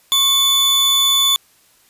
40% pulse tone pair together, 1100 / 3485 Hz, C#6 / A7, -14 / -17 cents, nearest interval octave + minor sixth, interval 1997 cents, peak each -23 / -11 dBFS, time 0.12-1.36 s, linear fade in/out 0 ms, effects white hiss -54 dBFS RMS until 1.89 s + resampled to 32000 Hz

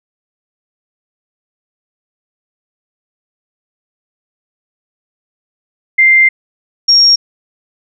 sine tone pair in turn, 2093 / 5567 Hz, C7 / F8, 0 / -6 cents, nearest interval octave + perfect fourth, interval 1694 cents, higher second, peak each -4 dBFS, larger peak neither, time 5.98-6.29 / 6.88-7.16 s, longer first, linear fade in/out 10 ms, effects none

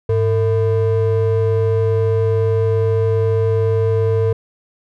triangle ring-modulated tone, 277.2 Hz, C#4, in tune, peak -8 dBFS, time 0.09-4.33 s, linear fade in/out 5 ms, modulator 174 Hz, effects none

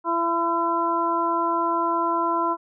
harmonic tone, 336.9 Hz, E4, 38 cents sharp, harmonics 1 / 2 / 3 / 4, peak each -27 / -29 / -22 / -29 dBFS, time 0.04-2.57 s, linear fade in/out 50 ms, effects none

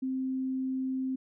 sine tone, 261.6 Hz, C4, in tune, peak -29 dBFS, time 0.02-1.16 s, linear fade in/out 10 ms, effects none

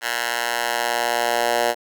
10% pulse tone with high-pass filter sweep, 118.9 Hz, A#2, 35 cents sharp, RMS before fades -22 dBFS, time 0.01-1.75 s, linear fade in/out 50 ms, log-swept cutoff 1300 to 610 Hz, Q 1.4, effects none

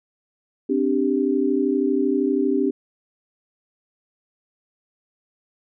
sine chord, C suspended second, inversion none, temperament just, 261.6 / 294.3 / 392.4 Hz, C4 / D4 / G4, 0 / +4 / +2 cents, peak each -22 dBFS, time 0.69-2.71 s, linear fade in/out 10 ms, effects none

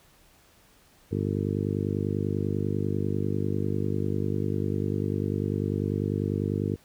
harmonic tone, 50.1 Hz, G1, 38 cents sharp, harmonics 2 / 3 / 4 / 5 / 6 / 7 / 8 / 9, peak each -30 / -32 / -33 / -34 / -35 / -35 / -36 / -37 dBFS, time 1.11-6.76 s, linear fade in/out 10 ms, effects pink hiss -59 dBFS RMS until 6.84 s

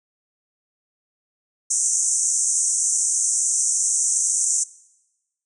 pink band-pass noise, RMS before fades -21 dBFS, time 1.7-4.64 s, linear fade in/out 10 ms, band 6000 to 9100 Hz, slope 96 dB/octave, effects noise-tail reverb RT60 1.0 s tail -21 dB re dry

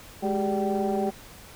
sine tone cluster, 208.8 / 387.1 / 409.2 / 586 / 770 Hz, G#3 / G4 / G#4 / D5 / G5, +10 / -22 / -26 / -4 / -31 cents, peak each -27 / -28 / -31 / -32 / -29 dBFS, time 0.22-1.11 s, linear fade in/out 20 ms, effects tanh soft clip ceiling -16 dBFS + pink hiss -47 dBFS RMS until 1.55 s

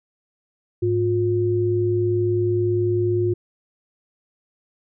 sine tone pair together, 105.86 / 355.5 Hz, G#2 / F4, +34 / +31 cents, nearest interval octave + major sixth, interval 2097 cents, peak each -22 / -19 dBFS, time 0.82-3.34 s, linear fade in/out 10 ms, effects none

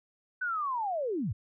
sine linear sweep, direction down, 1521 to 77.78 Hz, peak -29 dBFS, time 0.41-1.33 s, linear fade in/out 10 ms, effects none

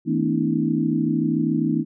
sine tone cluster, 160.3 / 221.7 / 249 / 288.5 / 321.7 Hz, E3 / A3 / B3 / D4 / E4, -48 / +13 / +14 / -31 / -42 cents, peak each -25 dBFS, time 0.05-1.85 s, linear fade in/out 50 ms, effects none

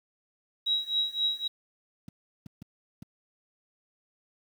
sine tone with tremolo, 3850 Hz, B7, 45 cents flat, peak -22 dBFS, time 0.66-1.48 s, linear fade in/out 10 ms, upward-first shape triangle, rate 3.8 Hz, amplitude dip 95%
clicks, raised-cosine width 5 ms, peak -27 dBFS, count 4, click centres 2.083 / 2.462 / 2.62 / 3.024 s
effects high-pass 150 Hz 12 dB/octave + 9-bit

